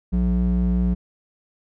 triangle ring-modulated tone, 120 Hz, B2, 49 cents flat, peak -12 dBFS, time 0.12-0.95 s, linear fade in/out 20 ms, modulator 61.3 Hz, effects none

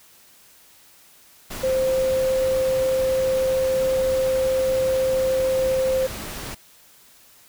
sine tone in noise, 523.3 Hz, C5, in tune, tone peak -18 dBFS, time 1.63-6.07 s, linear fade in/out 10 ms, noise pink, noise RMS -33 dBFS, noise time 1.5-6.55 s, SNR +12 dB, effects white hiss -52 dBFS RMS until 7.48 s

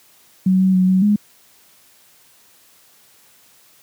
sine tone with pitch steps, 187.1 / 188.4 / 184.8 / 187.2 / 207.4 Hz, F#3 / F#3 / F#3 / F#3 / G#3, +20 / +32 / -2 / +20 / -2 cents, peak -11 dBFS, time 0.46-1.16 s, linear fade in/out 5 ms, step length 140 ms, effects white hiss -52 dBFS RMS until 3.82 s + high-pass 80 Hz 12 dB/octave

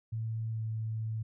sine tone with pitch glide, 112 to 110.65 Hz, A2 to A2, +31 to +10 cents, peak -32 dBFS, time 0.12-1.23 s, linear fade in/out 10 ms, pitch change -21 cents, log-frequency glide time 0.52-0.61 s, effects none

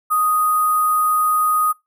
sine tone with sample-and-hold, 1244.5 Hz, D#6, in tune, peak -14 dBFS, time 0.1-1.73 s, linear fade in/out 20 ms, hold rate 11025 Hz, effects noise-tail reverb RT60 0.2 s tail -24 dB re dry

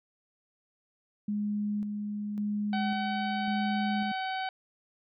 sine tone with tremolo, 207.7 Hz, G#3, in tune, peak -28 dBFS, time 1.28-4.12 s, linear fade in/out 5 ms, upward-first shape square, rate 0.91 Hz, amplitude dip 35%
harmonic tone, 758 Hz, F#5, 42 cents sharp, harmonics 1 / 2 / 3 / 4 / 5 / 6, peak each -32 / -38 / -42 / -44 / -46 / -48 dBFS, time 2.73-4.49 s, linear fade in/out 2 ms
effects none

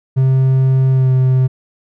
triangle tone with pitch glide, 132 to 129.66 Hz, C3 to C3, +16 to -15 cents, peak -7 dBFS, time 0.16-1.48 s, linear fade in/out 20 ms, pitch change -31 cents, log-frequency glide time 0.91-1.11 s, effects none

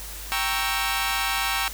15% pulse chord, G diminished seventh, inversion none, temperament equal, 784 / 932.3 / 1108.7 / 1318.5 Hz, G5 / Bb5 / Db6 / Fb6, 0 / 0 / 0 / 0 cents, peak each -22 / -23 / -23 / -23 dBFS, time 0.32-1.68 s, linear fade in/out 0 ms, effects added 50 Hz sine -38 dBFS peak until 1.73 s + white hiss -38 dBFS RMS until 1.73 s

